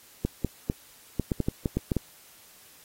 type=clicks; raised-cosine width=3 ms; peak=-12 dBFS; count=11; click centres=0.25 / 0.447 / 0.699 / 1.197 / 1.318 / 1.403 / 1.485 / 1.658 / 1.77 / 1.918 / 1.967 s; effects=white hiss -54 dBFS RMS until 2.84 s + AAC 48 kbps